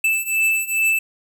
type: beating tone pair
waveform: square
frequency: 2637 / 2639.4 Hz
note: E7 / E7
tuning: 0 / +2 cents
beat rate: 2.4 Hz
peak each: -22 / -20 dBFS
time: 0.04-0.99 s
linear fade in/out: 5 ms
effects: none